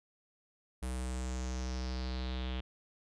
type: tone with low-pass filter sweep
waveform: square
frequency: 63.4 Hz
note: B1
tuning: 46 cents sharp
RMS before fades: -37 dBFS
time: 0.82-2.61 s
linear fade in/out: 10 ms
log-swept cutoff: 10000 to 3200 Hz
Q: 4.3
effects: none